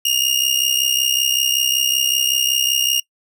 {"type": "tone with amplitude modulation", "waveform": "sawtooth", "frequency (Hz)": 2838, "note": "F7", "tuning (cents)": 27, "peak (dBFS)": -9, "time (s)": [0.05, 3], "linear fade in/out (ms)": 5, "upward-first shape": "sine", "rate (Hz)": 65.3, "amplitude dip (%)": 75, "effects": ["noise-tail reverb RT60 0.1 s tail -22 dB re dry"]}